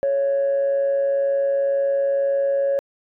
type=tone with amplitude modulation; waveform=sine; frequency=554.4 Hz; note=C#5; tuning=in tune; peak=-14 dBFS; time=0.03-2.79 s; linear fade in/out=0 ms; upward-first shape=sine; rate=122 Hz; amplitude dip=40%; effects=tanh soft clip ceiling -14 dBFS